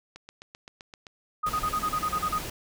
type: click train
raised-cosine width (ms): 0.2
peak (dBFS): -26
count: 8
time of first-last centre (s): 0.16-1.068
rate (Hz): 7.71
type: tone bursts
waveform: sine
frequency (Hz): 1244.5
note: D#6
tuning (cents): 0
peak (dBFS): -24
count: 10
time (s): 1.43-2.387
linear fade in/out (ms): 10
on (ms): 66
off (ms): 33
type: noise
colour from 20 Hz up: pink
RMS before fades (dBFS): -36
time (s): 1.46-2.5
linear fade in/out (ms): 5
effects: none